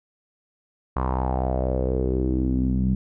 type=tone with low-pass filter sweep; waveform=sawtooth; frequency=64.2 Hz; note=C2; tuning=32 cents flat; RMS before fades=-23 dBFS; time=0.96-2.95 s; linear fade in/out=5 ms; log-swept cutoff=1100 to 190 Hz; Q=4.7; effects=none